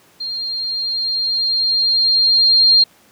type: tone with level ramp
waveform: sine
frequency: 4203 Hz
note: C8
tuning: 7 cents sharp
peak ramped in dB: -22 to -7 dBFS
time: 0.2-2.84 s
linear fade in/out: 10 ms
effects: pink hiss -51 dBFS RMS until 3.11 s + high-pass 150 Hz 12 dB/octave